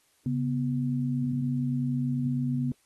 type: tone pair together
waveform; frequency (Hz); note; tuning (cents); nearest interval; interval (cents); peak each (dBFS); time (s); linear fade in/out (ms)
sine; 137.3 / 246.2; C#3 / B3; -16 / -5; minor seventh; 1011; -28; 0.26-2.72; 2
effects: white hiss -67 dBFS RMS until 2.85 s + AAC 32 kbps